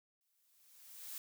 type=noise with exponential growth; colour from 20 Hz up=blue; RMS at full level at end=-44 dBFS; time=0.21-1.18 s; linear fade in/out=1 ms; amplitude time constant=210 ms; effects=none